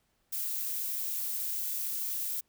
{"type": "noise", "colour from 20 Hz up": "violet", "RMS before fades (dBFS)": -34, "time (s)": [0.32, 2.41], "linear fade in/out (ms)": 10, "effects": ["pink hiss -74 dBFS RMS until 2.48 s"]}